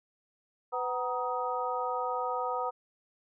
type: harmonic tone with a mistuned harmonic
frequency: 250.3 Hz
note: B3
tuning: 23 cents sharp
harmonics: 2 / 3 / 4 / 5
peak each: -35 / -35 / -35 / -35 dBFS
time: 0.72-2.71 s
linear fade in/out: 20 ms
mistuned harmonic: 4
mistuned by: -100 cents
effects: none